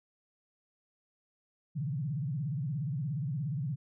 sine tone with vibrato, 142.4 Hz, C#3, 47 cents sharp, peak -31 dBFS, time 1.75-3.76 s, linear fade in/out 20 ms, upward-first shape sine, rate 17 Hz, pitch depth 260 cents each way, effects none

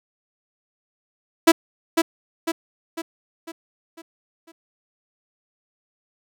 sawtooth tone with echo, 329.6 Hz, E4, in tune, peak -5 dBFS, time 1.47-1.52 s, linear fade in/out 10 ms, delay 500 ms, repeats 6, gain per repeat -6 dB, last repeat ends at 4.52 s, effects none

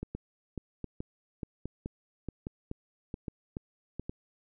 two click trains, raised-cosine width 3 ms, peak -23 / -23 dBFS, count 6 / 10, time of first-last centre 0.03-4.095 / 0.15-3.996 s, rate 1.23 / 2.34 Hz, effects none

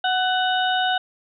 harmonic tone with a mistuned harmonic, 740 Hz, F#5, in tune, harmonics 1 / 2 / 4 / 5, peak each -21 / -24 / -27 / -28 dBFS, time 0.04-0.98 s, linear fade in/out 5 ms, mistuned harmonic 2, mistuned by +20 cents, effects none

